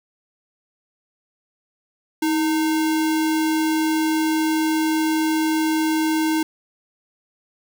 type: tone with sample-and-hold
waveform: sine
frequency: 316.8 Hz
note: D#4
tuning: 31 cents sharp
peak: -17 dBFS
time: 2.22-6.43 s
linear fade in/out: 5 ms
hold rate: 1225 Hz
effects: none

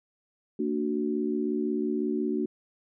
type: chord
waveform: sine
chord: Bb augmented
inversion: none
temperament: equal with one note detuned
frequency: 228 / 293.7 / 370 Hz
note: Bb3 / D4 / F#4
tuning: -38 / 0 / 0 cents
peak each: -30 dBFS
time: 0.59-2.46 s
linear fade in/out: 5 ms
effects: none

